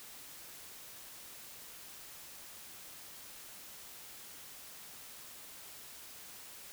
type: silence
effects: white hiss -51 dBFS RMS until 6.72 s